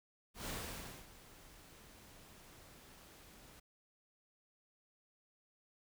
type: noise with ADSR envelope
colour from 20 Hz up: pink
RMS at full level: -42 dBFS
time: 0.34-3.6 s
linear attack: 130 ms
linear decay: 590 ms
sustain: -17 dB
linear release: 7 ms
effects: none